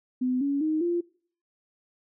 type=tone with pitch steps; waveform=sine; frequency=253.3 / 281.1 / 311.8 / 346 Hz; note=B3 / C#4 / D#4 / F4; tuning=+44 / +24 / +4 / -16 cents; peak=-23 dBFS; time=0.21-1.01 s; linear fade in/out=10 ms; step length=200 ms; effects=noise-tail reverb RT60 0.5 s tail -22 dB re dry